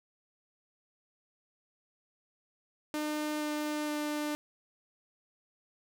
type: tone with pitch steps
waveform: sawtooth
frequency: 302.3 / 300.4 / 298.5 Hz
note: D#4 / D4 / D4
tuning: -50 / +39 / +28 cents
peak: -28 dBFS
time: 2.94-4.35 s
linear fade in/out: 0 ms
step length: 470 ms
effects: none